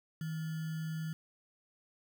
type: tone with sample-and-hold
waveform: sine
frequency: 159.7 Hz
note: D#3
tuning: 45 cents sharp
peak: -35 dBFS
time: 0.21-1.13 s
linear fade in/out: 2 ms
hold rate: 1575 Hz
effects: none